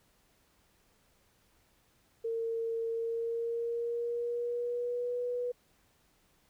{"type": "tone with pitch glide", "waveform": "sine", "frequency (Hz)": [456.5, 489.3], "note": ["A#4", "B4"], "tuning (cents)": [-36, -16], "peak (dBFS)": -31, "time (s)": [2.24, 5.52], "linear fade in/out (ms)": 10, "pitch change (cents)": 120, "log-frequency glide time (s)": [2.89, 5.19], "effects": ["pink hiss -69 dBFS RMS until 6.49 s"]}